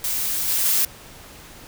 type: noise with level steps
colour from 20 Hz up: blue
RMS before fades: -24 / -21 / -19 dBFS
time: 0.04-0.85 s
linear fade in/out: 2 ms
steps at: 0.48 / 0.65 s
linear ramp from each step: 5 ms
effects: pink hiss -43 dBFS RMS until 1.67 s